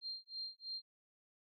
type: tone with tremolo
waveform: sine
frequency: 4186 Hz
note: C8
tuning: in tune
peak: -40 dBFS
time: 0.01-0.82 s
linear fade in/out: 50 ms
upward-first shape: sine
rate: 3.1 Hz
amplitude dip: 100%
effects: none